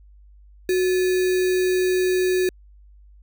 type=tone with sample-and-hold; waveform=sine; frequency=367.6 Hz; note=F#4; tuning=11 cents flat; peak=-17 dBFS; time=0.69-2.49 s; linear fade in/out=2 ms; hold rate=2100 Hz; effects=added 50 Hz sine -46 dBFS peak until 3.22 s